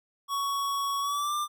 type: tone with pitch glide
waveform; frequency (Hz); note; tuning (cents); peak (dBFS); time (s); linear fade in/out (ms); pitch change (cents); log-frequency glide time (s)
square; 1117 to 1190.3; C#6 to D6; +13 to +23; -28; 0.28-1.48; 50; +110; 1-1.35
effects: none